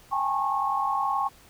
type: tone cluster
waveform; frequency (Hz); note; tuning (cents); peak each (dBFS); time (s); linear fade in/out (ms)
sine; 793 / 832 / 883 / 1092; G5 / G#5 / A5 / C#6; +20 / +3 / +6 / -26; -29 / -31 / -33 / -26; 0.11-1.29; 20
effects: pink hiss -54 dBFS RMS until 1.49 s